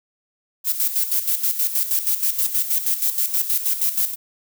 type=noise with tremolo; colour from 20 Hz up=violet; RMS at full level=-19 dBFS; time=0.64-4.16 s; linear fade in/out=50 ms; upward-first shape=square; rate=6.3 Hz; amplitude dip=65%; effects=none